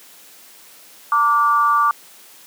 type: tone with amplitude modulation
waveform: sine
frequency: 1167 Hz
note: D6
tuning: 11 cents flat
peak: -9 dBFS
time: 1.12-1.91 s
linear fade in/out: 2 ms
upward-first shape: sine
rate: 259 Hz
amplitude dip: 75%
effects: white hiss -45 dBFS RMS until 2.46 s + high-pass 200 Hz 12 dB/octave